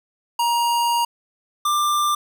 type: tone pair in turn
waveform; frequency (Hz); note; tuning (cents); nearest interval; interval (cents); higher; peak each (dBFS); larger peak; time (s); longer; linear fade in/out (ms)
square; 944 / 1186.8; A#5 / D6; +22 / +18; major third; 396; second; -18; neither; 0.39-1.05 / 1.65-2.15; first; 5
effects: none